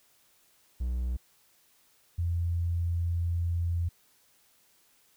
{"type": "tone pair in turn", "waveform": ["triangle", "sine"], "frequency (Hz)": [61.74, 85.56], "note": ["B1", "F2"], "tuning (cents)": [0, -35], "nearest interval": "tritone", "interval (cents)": 565, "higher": "second", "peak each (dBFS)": -26, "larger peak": "neither", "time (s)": [[0.8, 1.17], [2.18, 3.89]], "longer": "second", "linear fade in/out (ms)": 10, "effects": ["white hiss -65 dBFS RMS until 5.16 s"]}